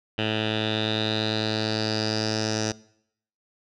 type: tone with low-pass filter sweep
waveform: 10% pulse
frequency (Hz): 108.8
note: A2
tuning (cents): -19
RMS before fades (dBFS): -26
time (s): 0.18-2.72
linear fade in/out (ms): 5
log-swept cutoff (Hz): 3100 to 5700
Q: 7.1
effects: noise-tail reverb RT60 0.7 s tail -21 dB re dry

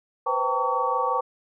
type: tone cluster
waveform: sine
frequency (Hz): 494.4 / 520 / 782 / 909 / 1132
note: B4 / C5 / G5 / A#5 / C#6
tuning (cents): +2 / -11 / -4 / -44 / +36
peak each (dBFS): -30 / -30 / -30 / -27 / -25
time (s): 0.26-1.21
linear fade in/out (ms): 10
effects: none

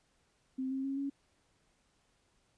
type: tone with pitch steps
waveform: sine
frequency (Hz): 261.6 / 266.9 / 272.4 / 278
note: C4 / C4 / C#4 / C#4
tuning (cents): 0 / +35 / -30 / +5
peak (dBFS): -33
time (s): 0.58-1.1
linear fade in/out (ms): 10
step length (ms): 130
effects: pink hiss -73 dBFS RMS until 2.57 s + resampled to 22050 Hz

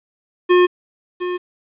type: tone with echo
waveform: square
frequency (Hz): 358.8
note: F4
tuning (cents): +47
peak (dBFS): -10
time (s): 0.49-0.67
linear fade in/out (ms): 20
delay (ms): 710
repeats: 1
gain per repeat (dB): -11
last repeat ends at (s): 1.38
effects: resampled to 8000 Hz + 8-bit

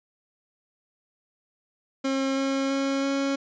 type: tone with pitch steps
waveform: 30% pulse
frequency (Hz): 269.2 / 271.2 / 273.3 / 275.3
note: C4 / C#4 / C#4 / C#4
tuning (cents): +49 / -38 / -24 / -12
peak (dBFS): -21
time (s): 2.04-3.36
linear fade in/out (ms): 10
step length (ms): 330
effects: resampled to 16000 Hz

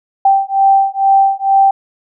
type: beating tone pair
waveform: sine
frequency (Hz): 781 / 783.2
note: G5 / G5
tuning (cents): -7 / -2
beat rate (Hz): 2.2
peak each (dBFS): -11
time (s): 0.25-1.71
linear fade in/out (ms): 5
effects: none

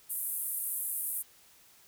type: band-pass noise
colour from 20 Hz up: pink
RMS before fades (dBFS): -35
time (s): 0.09-1.23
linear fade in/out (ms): 20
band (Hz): 9500 to 15000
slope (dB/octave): 48
effects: white hiss -60 dBFS RMS until 1.87 s

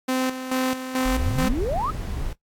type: tone with tremolo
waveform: sawtooth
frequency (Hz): 258.4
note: C4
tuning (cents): -21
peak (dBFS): -17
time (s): 0.08-1.49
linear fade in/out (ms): 10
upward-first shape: square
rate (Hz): 2.3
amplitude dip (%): 65
type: exponential sweep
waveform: sine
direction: up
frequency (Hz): 34.58 to 1336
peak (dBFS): -23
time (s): 1.05-1.91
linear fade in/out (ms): 10
type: noise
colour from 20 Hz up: brown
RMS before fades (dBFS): -28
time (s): 1.17-2.33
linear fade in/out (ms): 2
effects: noise-tail reverb RT60 0.1 s tail -17 dB re dry + AAC 64 kbps

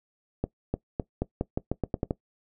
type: accelerating click train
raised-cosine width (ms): 2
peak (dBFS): -13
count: 11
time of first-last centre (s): 0.44-2.109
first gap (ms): 300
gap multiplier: 0.86
effects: noise-tail reverb RT60 0.1 s tail -19 dB re dry

